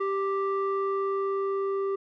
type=tone with low-pass filter sweep; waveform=square; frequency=392 Hz; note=G4; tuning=in tune; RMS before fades=-28 dBFS; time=0-1.96 s; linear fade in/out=10 ms; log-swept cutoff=1400 to 880 Hz; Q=2.3; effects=none